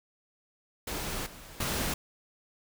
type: noise with level steps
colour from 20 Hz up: pink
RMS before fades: -35 / -48 / -31 dBFS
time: 0.87-1.94 s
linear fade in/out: 5 ms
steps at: 1.26 / 1.6 s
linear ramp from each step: 5 ms
effects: none